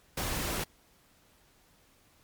pink noise, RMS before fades -33 dBFS, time 0.17-0.64 s, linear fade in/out 5 ms, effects pink hiss -64 dBFS RMS until 2.23 s + MP3 96 kbps

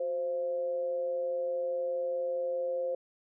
sine tone with amplitude modulation, 523.3 Hz, C5, in tune, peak -27 dBFS, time 0-2.95 s, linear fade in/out 5 ms, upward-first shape sine, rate 159 Hz, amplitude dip 50%, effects none

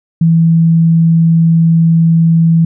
sine tone, 164.81 Hz, E3, in tune, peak -5 dBFS, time 0.21-2.65 s, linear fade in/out 5 ms, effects none

